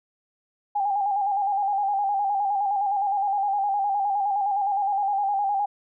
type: tone with vibrato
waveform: sine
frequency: 803 Hz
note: G5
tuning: 41 cents sharp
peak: -21 dBFS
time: 0.75-5.66 s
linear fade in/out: 10 ms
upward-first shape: square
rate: 9.7 Hz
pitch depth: 48 cents each way
effects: none